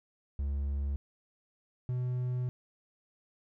triangle tone pair in turn, 70.2 / 125.08 Hz, C#2 / B2, +22 / +22 cents, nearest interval minor seventh, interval 1000 cents, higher second, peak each -28 dBFS, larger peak neither, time 0.39-0.96 / 1.89-2.49 s, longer second, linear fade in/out 0 ms, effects none

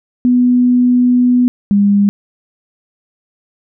sine tone pair in turn, 247.3 / 202 Hz, B3 / G#3, +3 / -48 cents, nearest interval major third, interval 351 cents, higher first, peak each -7 dBFS, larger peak neither, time 0.25-1.48 / 1.71-2.09 s, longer first, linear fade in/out 0 ms, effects none

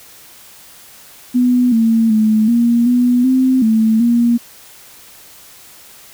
sine tone with pitch steps, 247.7 / 226.4 / 216.8 / 235.8 / 245.5 / 259.3 / 221.2 / 236.7 Hz, B3 / A3 / A3 / A#3 / B3 / C4 / A3 / A#3, +5 / +50 / -25 / +20 / -10 / -15 / +9 / +27 cents, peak -9 dBFS, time 1.34-4.38 s, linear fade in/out 20 ms, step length 380 ms, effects white hiss -41 dBFS RMS until 6.13 s

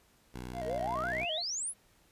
10% pulse tone, 61.7 Hz, B1, 1 cent flat, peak -32 dBFS, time 0.34-1.25 s, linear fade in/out 5 ms
triangle tone with vibrato, 661 Hz, E5, 5 cents sharp, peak -34 dBFS, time 0.53-1.43 s, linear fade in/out 50 ms, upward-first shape square, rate 5.9 Hz, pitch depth 85 cents each way
sine exponential sweep, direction up, 411.2 to 11220 Hz, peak -33 dBFS, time 0.64-1.74 s, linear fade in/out 50 ms
effects pink hiss -66 dBFS RMS until 2.11 s + resampled to 32000 Hz

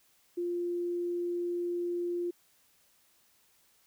sine tone, 349.2 Hz, F4, in tune, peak -30 dBFS, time 0.37-2.31 s, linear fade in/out 10 ms, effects white hiss -67 dBFS RMS until 3.86 s

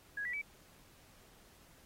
sine tone with pitch steps, 1661.2 / 1952.8 / 2296 Hz, G#6 / B6 / D7, 0 / -20 / -40 cents, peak -36 dBFS, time 0.17-0.416 s, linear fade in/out 5 ms, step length 82 ms, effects pink hiss -63 dBFS RMS until 1.85 s + AAC 48 kbps

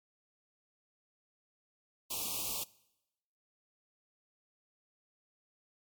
white band-stop noise, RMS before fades -37 dBFS, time 2.1-2.64 s, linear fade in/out 10 ms, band 1200 to 2400 Hz, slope 96 dB/octave, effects noise-tail reverb RT60 0.9 s tail -22 dB re dry + MP3 96 kbps

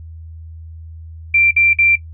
sine tone bursts, 2359 Hz, D7, 7 cents sharp, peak -9 dBFS, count 3, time 1.34-1.956 s, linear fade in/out 5 ms, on 170 ms, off 53 ms, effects noise-tail reverb RT60 0.1 s tail -18 dB re dry + added 81 Hz sine -31 dBFS peak until 2.13 s

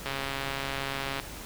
click train, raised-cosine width 0.3 ms, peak -16 dBFS, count 157, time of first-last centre 0.06-1.199 s, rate 137 Hz, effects added 50 Hz sine -49 dBFS peak until 1.45 s + pink hiss -42 dBFS RMS until 1.45 s

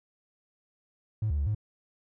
triangle tone with pitch steps, 108 / 73.8 / 71.2 / 105.8 Hz, A2 / D2 / C#2 / G#2, -32 / +9 / +47 / +33 cents, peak -22 dBFS, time 1.22-1.548 s, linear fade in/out 5 ms, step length 82 ms, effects tanh soft clip ceiling -22 dBFS

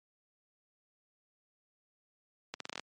accelerating click train, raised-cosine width 0.2 ms, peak -20 dBFS, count 8, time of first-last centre 2.54-2.796 s, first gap 63 ms, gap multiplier 0.81, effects high-pass 200 Hz 12 dB/octave + MP3 48 kbps

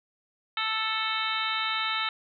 harmonic tone with a mistuned harmonic, 440.2 Hz, A4, 1 cent sharp, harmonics 2 / 3 / 4 / 5 / 6 / 7 / 8 / 9, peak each -37 / -31 / -36 / -34 / -37 / -35 / -34 / -37 dBFS, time 0.57-2.09 s, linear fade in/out 2 ms, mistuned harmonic 8, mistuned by +77 cents, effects none

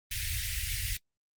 pink band-stop noise, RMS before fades -33 dBFS, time 0.11-0.97 s, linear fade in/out 5 ms, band 110 to 1800 Hz, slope 48 dB/octave, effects noise-tail reverb RT60 0.1 s tail -26 dB re dry + Opus 24 kbps

